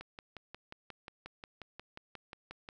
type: click train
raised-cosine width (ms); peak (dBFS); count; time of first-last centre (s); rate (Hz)
0.3; -29; 16; 0.01-2.689; 5.6
effects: none